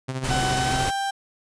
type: tone with tremolo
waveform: sawtooth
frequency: 130.81 Hz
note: C3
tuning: in tune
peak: -21 dBFS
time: 0.08-0.87 s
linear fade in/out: 10 ms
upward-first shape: sine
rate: 14 Hz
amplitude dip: 60%
type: noise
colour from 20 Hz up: pink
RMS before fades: -27 dBFS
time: 0.23-0.91 s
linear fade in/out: 20 ms
type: tone with pitch glide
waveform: 35% pulse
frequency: 752 to 789.4 Hz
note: F#5 to G5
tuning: +28 to +12 cents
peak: -22 dBFS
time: 0.3-1.11 s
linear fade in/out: 10 ms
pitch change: +84 cents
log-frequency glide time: 0.58-0.93 s
effects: resampled to 22050 Hz